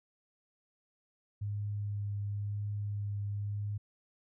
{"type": "tone with vibrato", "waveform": "sine", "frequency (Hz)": 102.5, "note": "G#2", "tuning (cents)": -22, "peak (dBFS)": -33, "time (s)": [1.41, 3.78], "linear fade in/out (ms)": 10, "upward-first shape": "triangle", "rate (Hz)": 0.97, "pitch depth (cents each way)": 14, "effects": []}